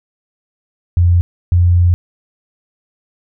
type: tone pair in turn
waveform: sine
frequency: 87.31 / 87.92 Hz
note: F2 / F2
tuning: 0 / +12 cents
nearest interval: unison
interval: 12 cents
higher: second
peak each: -7 dBFS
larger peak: neither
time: 0.97-1.21 / 1.52-1.94 s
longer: second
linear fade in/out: 0 ms
effects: none